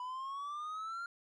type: exponential sweep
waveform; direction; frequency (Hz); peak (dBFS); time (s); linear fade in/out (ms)
triangle; up; 987.8 to 1403; -37; 0-1.06; 2
effects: resampled to 22050 Hz